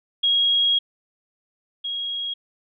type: tone pair in turn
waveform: sine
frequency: 3290 / 3290 Hz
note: G#7 / G#7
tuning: -17 / -17 cents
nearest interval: unison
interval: 0 cents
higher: neither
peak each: -16 / -25 dBFS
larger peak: first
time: 0.23-0.79 / 1.84-2.34 s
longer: first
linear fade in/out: 10 ms
effects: none